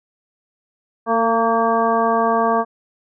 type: harmonic tone with a mistuned harmonic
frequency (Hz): 228.8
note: A#3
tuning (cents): -32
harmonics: 1 / 2 / 3 / 4 / 5 / 7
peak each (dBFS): -23 / -21 / -19 / -22 / -20 / -30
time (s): 1.06-2.65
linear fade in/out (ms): 50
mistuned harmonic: 2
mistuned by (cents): -19
effects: none